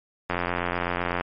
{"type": "click train", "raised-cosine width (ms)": 0.5, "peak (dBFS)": -10, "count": 81, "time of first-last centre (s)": [0.3, 1.21], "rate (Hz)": 87.9, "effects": ["MP3 32 kbps"]}